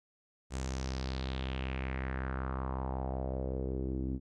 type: tone with low-pass filter sweep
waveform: sawtooth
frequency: 65.41 Hz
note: C2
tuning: in tune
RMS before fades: -36 dBFS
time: 0.5-4.2 s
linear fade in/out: 50 ms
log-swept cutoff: 7900 to 270 Hz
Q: 3.2
effects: none